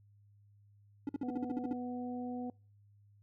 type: tone bursts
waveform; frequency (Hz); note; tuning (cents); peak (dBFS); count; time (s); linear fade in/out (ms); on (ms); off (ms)
triangle; 282.8; C#4; +35; -31; 10; 1.07-1.73; 2; 21; 50
type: harmonic tone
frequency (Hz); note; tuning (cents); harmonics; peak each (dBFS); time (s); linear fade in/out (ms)
246.9; B3; 0; 1 / 2 / 3; -38 / -46 / -46; 1.23-2.5; 2
effects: noise-tail reverb RT60 0.4 s tail -26 dB re dry + added 102 Hz sine -61 dBFS peak until 3.22 s